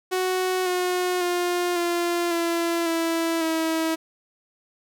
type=tone with pitch steps; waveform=sawtooth; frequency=370 / 361.8 / 353.7 / 345.8 / 338.1 / 330.6 / 323.2 Hz; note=F#4 / F#4 / F4 / F4 / E4 / E4 / E4; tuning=0 / -39 / +22 / -17 / +44 / +5 / -34 cents; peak=-18 dBFS; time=0.11-3.96 s; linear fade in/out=20 ms; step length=550 ms; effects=none